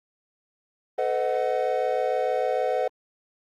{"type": "chord", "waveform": "triangle", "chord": "B dominant seventh", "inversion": "third", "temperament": "equal with one note detuned", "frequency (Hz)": [440, 506.6, 622.3, 740], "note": ["A4", "B4", "D#5", "F#5"], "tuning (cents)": [0, 44, 0, 0], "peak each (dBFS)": [-28, -24, -27, -26], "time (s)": [0.98, 2.88], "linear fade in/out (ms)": 5, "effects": ["Opus 32 kbps"]}